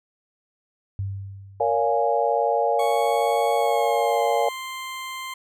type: tone with exponential decay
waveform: sine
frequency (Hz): 98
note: G2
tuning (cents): 0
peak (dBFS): -23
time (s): 0.99-2.1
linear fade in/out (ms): 0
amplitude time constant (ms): 240
type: chord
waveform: sine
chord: Bb minor seventh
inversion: none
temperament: equal with one note detuned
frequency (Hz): 466.2 / 565 / 698.5 / 830.6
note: Bb4 / Db5 / F5 / Ab5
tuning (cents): 0 / +33 / 0 / 0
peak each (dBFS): -24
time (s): 1.6-4.49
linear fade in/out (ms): 5
type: tone with pitch glide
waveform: 20% pulse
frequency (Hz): 1108.7 to 1046.5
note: C#6 to C6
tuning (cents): 0 to 0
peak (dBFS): -26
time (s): 2.79-5.34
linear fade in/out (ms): 5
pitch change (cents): -100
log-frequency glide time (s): 3.57-4.21
effects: none